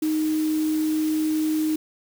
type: tone in noise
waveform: sine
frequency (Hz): 311.1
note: D#4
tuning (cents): 0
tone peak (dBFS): -20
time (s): 0.02-1.76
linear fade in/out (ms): 5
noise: white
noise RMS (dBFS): -38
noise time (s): 0.02-1.76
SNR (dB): +15
effects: none